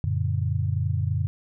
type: chord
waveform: sine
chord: Gb augmented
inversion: none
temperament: just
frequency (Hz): 92.5 / 115.62 / 144.53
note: Gb2 / Bb2 / D3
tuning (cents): 0 / -14 / -27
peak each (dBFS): -25 / -27 / -28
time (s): 0.04-1.27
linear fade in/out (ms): 0
effects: none